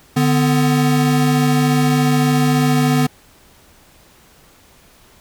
square tone pair together, 147.9 / 251.2 Hz, D3 / B3, +13 / +30 cents, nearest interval major sixth, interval 917 cents, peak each -16 / -16 dBFS, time 0.16-3.07 s, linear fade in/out 10 ms, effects pink hiss -49 dBFS RMS until 5.2 s

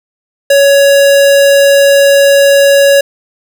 square tone, 559 Hz, C#5, 14 cents sharp, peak -4 dBFS, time 0.5-3.01 s, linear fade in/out 5 ms, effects none

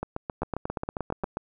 two click trains, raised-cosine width 1 ms, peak -15 / -16 dBFS, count 8 / 11, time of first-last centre 0.42-1.242 / 0.03-1.37 s, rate 8.52 / 7.46 Hz, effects none

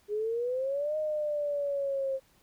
sine exponential two-way sweep, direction up then down, 410 to 620 to 531 Hz, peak -28 dBFS, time 0.08-2.2 s, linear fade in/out 50 ms, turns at 0.97 s, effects pink hiss -65 dBFS RMS until 2.42 s

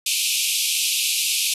pink band-pass noise, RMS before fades -22 dBFS, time 0.06-1.54 s, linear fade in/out 5 ms, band 2400 to 13000 Hz, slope 96 dB/octave, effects none

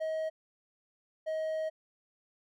triangle tone pair in turn, 634 / 631.7 Hz, D#5 / D#5, +32 / +26 cents, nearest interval unison, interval 6 cents, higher first, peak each -29 / -29 dBFS, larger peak neither, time 0-0.3 / 1.26-1.7 s, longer second, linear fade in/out 20 ms, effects none

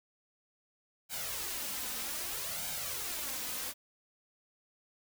white noise with flanger, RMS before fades -38 dBFS, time 1.09-3.74 s, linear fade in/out 50 ms, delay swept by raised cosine 1.3 to 4 ms, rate 0.63 Hz, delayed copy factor +0.65, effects none

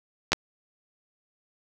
clicks, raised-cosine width 0.2 ms, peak -4 dBFS, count 2, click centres 0.32 / 0.331 s, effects none

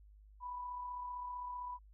sine tone with amplitude modulation, 987.8 Hz, B5, in tune, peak -39 dBFS, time 0.4-1.79 s, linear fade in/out 50 ms, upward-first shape sine, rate 35.5 Hz, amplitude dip 35%, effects added 51 Hz sine -57 dBFS peak until 1.93 s

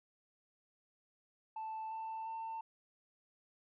sine tone with pitch steps, 880 / 888.7 / 897.5 Hz, A5 / A5 / A5, 0 / +17 / +34 cents, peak -38 dBFS, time 1.56-2.61 s, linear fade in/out 5 ms, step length 350 ms, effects tanh soft clip ceiling -38 dBFS

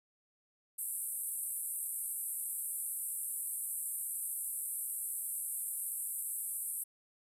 white band-pass noise, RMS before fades -39 dBFS, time 0.78-6.84 s, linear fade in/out 10 ms, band 8200 to 13000 Hz, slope 96 dB/octave, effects none

